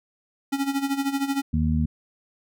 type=tone with tremolo; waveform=square; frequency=276 Hz; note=C#4; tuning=7 cents flat; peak=-21 dBFS; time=0.52-1.42 s; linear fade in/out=10 ms; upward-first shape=sine; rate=13 Hz; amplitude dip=75%
type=harmonic tone; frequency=77.8 Hz; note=D#2; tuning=in tune; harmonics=1 / 2 / 3; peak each=-23 / -25 / -24 dBFS; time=1.53-1.86 s; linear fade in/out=10 ms
effects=none

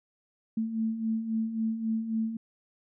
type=beating tone pair; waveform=sine; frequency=220 / 223.7 Hz; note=A3 / A3; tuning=0 / +29 cents; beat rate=3.7 Hz; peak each=-35 / -28 dBFS; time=0.57-2.37 s; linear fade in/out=5 ms; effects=none

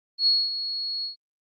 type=tone with ADSR envelope; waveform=sine; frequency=4336 Hz; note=C#8; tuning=39 cents flat; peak=-16 dBFS; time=0.18-1.16 s; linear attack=87 ms; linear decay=230 ms; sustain=-11 dB; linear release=120 ms; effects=Opus 24 kbps

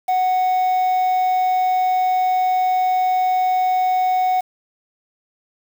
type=tone with quantisation; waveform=triangle; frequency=740 Hz; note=F#5; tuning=in tune; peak=-13 dBFS; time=0.08-4.41 s; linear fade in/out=10 ms; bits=6; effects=none

